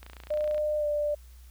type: click train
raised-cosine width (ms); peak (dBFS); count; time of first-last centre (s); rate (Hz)
0.3; -29; 17; 0.03-0.58; 29.1
type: tone with pitch glide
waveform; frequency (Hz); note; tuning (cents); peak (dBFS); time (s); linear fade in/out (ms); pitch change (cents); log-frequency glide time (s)
sine; 603 to 591.3; D5 to D5; +46 to +12; -25; 0.3-1.15; 10; -34; 0.77-0.86
effects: added 61 Hz sine -47 dBFS peak until 1.5 s + white hiss -61 dBFS RMS until 1.5 s